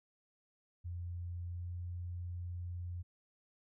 sine tone with pitch glide, 87.31 to 88.02 Hz, F2 to F2, 0 to +14 cents, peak -39 dBFS, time 0.84-3.03 s, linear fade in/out 20 ms, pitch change +14 cents, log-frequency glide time 1.48-1.69 s, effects none

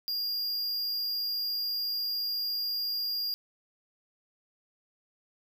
square tone, 4819 Hz, D8, 44 cents sharp, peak -30 dBFS, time 0.08-3.34 s, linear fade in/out 0 ms, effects none

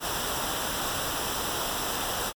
pink noise with comb filter, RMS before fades -30 dBFS, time 0-2.33 s, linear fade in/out 50 ms, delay 0.45 ms, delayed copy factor -0.65, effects MP3 96 kbps

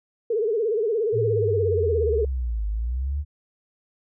sine tone with vibrato, 440 Hz, A4, in tune, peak -20 dBFS, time 0.3-2.25 s, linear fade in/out 5 ms, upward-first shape sine, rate 17 Hz, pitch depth 130 cents each way
sine linear two-way sweep, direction down then up, 116.54 to 50.6 to 75.2 Hz, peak -23 dBFS, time 1.12-3.25 s, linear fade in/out 50 ms, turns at 2.67 s
effects none

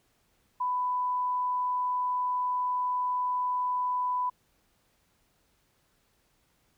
sine tone, 996 Hz, B5, 14 cents sharp, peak -26 dBFS, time 0.6-4.3 s, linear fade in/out 10 ms, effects pink hiss -70 dBFS RMS until 6.77 s

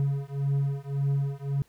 triangle beating tone pair, 138.6 / 140.4 Hz, C#3 / C#3, 0 / +22 cents, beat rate 1.8 Hz, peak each -26 dBFS, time 0-1.62 s, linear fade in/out 0 ms, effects pink hiss -64 dBFS RMS until 1.68 s

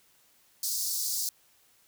pink high-pass noise, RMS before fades -31 dBFS, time 0.63-1.29 s, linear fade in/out 2 ms, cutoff 4500 Hz, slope 48 dB/octave, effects white hiss -64 dBFS RMS until 1.87 s

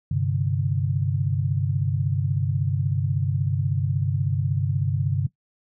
sine chord, G suspended fourth, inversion none, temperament just, 98 / 130.67 / 147 Hz, G2 / C3 / D3, 0 / -2 / +2 cents, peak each -25 dBFS, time 0.11-5.27 s, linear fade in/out 5 ms, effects noise-tail reverb RT60 0.1 s tail -17 dB re dry

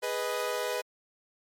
sawtooth chord, G# minor, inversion none, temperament equal, 415.3 / 493.9 / 622.3 Hz, G#4 / B4 / D#5, 0 / 0 / 0 cents, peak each -32 / -28 / -31 dBFS, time 0.02-0.82 s, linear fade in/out 20 ms, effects MP3 64 kbps

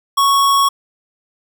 square tone, 1108.7 Hz, C#6, in tune, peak -11 dBFS, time 0.17-0.69 s, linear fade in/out 10 ms, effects none

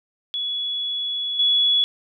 sine tone with level steps, 3388 Hz, G#7, 34 cents sharp, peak -23 / -15 dBFS, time 0.34-1.84 s, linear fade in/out 0 ms, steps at 1.39 s, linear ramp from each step 5 ms, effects none

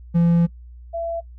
triangle / sine tone pair in turn, 170 / 670.8 Hz, F3 / E5, -46 / +30 cents, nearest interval 2 octaves, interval 2376 cents, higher second, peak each -11 / -23 dBFS, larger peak first, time 0.14-0.47 / 0.93-1.21 s, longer first, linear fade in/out 20 ms, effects noise-tail reverb RT60 0.1 s tail -23 dB re dry + added 60 Hz sine -38 dBFS peak until 1.38 s

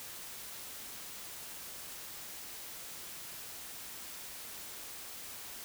silence, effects white hiss -46 dBFS RMS until 5.64 s

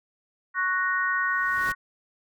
sine chord, F# major, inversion second, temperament equal, 1108.7 / 1480 / 1864.7 Hz, C#6 / F#6 / A#6, 0 / 0 / 0 cents, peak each -28 / -26 / -27 dBFS, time 0.54-1.75 s, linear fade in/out 50 ms
pink noise with exponential growth, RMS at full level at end -36 dBFS, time 1.12-1.72 s, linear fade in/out 2 ms, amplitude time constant 130 ms
effects none

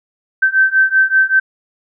sine beating tone pair, 1546 / 1551.2 Hz, G6 / G6, -24 / -19 cents, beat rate 5.2 Hz, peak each -13 / -12 dBFS, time 0.42-1.4 s, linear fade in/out 10 ms, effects none

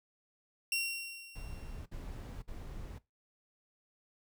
sawtooth tone with exponential decay, 2741 Hz, F7, 33 cents flat, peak -26 dBFS, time 0.72-1.83 s, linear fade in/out 2 ms, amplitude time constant 240 ms
brown noise bursts, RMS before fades -44 dBFS, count 3, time 1.35-2.986 s, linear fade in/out 10 ms, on 510 ms, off 53 ms
effects noise-tail reverb RT60 0.2 s tail -18 dB re dry

